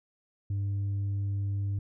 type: tone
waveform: sine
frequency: 99.7 Hz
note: G2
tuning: 30 cents sharp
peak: -25 dBFS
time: 0.5-1.79 s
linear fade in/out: 5 ms
effects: tanh soft clip ceiling -27 dBFS